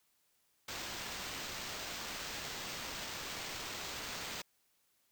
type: noise with sample-and-hold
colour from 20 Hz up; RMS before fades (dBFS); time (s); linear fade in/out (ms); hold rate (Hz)
blue; -43; 0.68-4.42; 5; 11025
effects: white hiss -75 dBFS RMS until 5.11 s